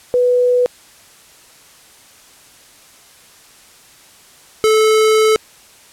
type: tone pair in turn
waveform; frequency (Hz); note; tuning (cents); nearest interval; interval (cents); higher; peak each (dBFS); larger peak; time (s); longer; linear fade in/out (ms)
sine / square; 493.9 / 435.3; B4 / A4; 0 / -19; major second; 219; first; -10; neither; 0.14-0.66 / 4.64-5.36; second; 0
effects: white hiss -45 dBFS RMS until 5.92 s + low-pass 11000 Hz 12 dB/octave